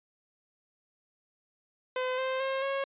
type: tone with pitch steps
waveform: sawtooth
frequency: 510 / 522.2 / 534.7 / 547.6 Hz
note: C5 / C5 / C5 / C#5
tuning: -44 / -3 / +37 / -21 cents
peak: -25 dBFS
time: 1.96-2.84 s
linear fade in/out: 2 ms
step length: 220 ms
effects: resampled to 8000 Hz